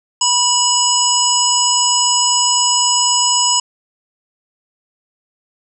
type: harmonic tone with a mistuned harmonic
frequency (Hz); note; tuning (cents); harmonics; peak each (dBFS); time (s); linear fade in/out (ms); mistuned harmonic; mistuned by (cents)
977; B5; -19; 1 / 3 / 5 / 7 / 8; -18 / -18 / -18 / -18 / -18; 0.21-3.6; 5; 5; +75
effects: none